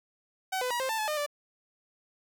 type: tone with pitch steps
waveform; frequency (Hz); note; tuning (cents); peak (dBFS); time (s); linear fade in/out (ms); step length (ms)
sawtooth; 757 / 502 / 961 / 525 / 888 / 860 / 607 / 585; F#5 / B4 / B5 / C5 / A5 / A5 / D#5 / D5; +39 / +28 / -48 / +6 / +16 / -40 / -43 / -7; -25; 0.52-1.264; 10; 93
effects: none